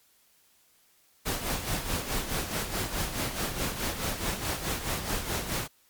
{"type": "noise with tremolo", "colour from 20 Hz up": "pink", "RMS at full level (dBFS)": -29, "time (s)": [1.25, 5.68], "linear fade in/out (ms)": 20, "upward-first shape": "sine", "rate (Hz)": 4.7, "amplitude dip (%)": 60, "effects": ["white hiss -64 dBFS RMS until 5.89 s", "MP3 96 kbps"]}